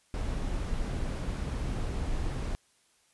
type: noise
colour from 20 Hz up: brown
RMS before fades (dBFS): -32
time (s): 0.14-2.55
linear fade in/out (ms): 0
effects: white hiss -67 dBFS RMS until 3.13 s + resampled to 24000 Hz